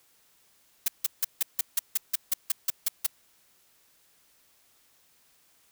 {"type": "noise bursts", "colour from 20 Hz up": "blue", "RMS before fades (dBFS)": -24, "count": 13, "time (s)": [0.86, 3.066], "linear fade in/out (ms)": 5, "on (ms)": 22, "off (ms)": 160, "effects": ["white hiss -64 dBFS RMS until 5.71 s"]}